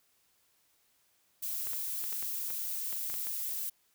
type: noise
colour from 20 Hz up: violet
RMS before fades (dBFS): -36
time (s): 1.42-3.7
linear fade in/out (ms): 10
type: clicks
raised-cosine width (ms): 0.3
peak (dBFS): -29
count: 10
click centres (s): 1.671 / 1.733 / 2.04 / 2.127 / 2.226 / 2.504 / 2.927 / 3.1 / 3.141 / 3.27
effects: white hiss -71 dBFS RMS until 3.94 s